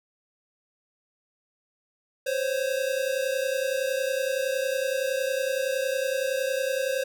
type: tone pair together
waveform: square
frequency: 518 / 548.8 Hz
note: C5 / C#5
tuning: -17 / -17 cents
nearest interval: minor second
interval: 100 cents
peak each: -28 / -29 dBFS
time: 2.26-7.04 s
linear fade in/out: 10 ms
effects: none